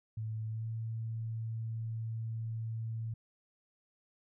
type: tone with pitch glide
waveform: sine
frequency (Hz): 110 to 112.7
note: A2 to A2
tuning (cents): 0 to +42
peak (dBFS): -35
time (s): 0.17-3.14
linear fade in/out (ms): 5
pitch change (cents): +42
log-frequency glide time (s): 0.49-0.67
effects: none